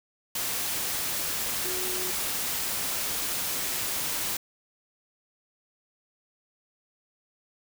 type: tone in noise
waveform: sine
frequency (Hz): 367.2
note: F#4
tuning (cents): -13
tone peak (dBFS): -36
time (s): 1.65-2.11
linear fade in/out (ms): 5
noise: white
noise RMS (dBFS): -30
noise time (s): 0.35-4.37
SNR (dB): -9
effects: none